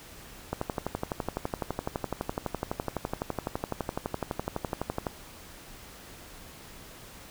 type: click train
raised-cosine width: 1 ms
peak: -15 dBFS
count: 55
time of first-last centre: 0.53-5.068 s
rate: 11.9 Hz
effects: pink hiss -48 dBFS RMS until 7.3 s